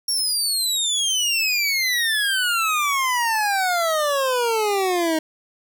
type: exponential sweep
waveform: 25% pulse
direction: down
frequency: 5588 to 311.1 Hz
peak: -15 dBFS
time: 0.08-5.19 s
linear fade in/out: 5 ms
effects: none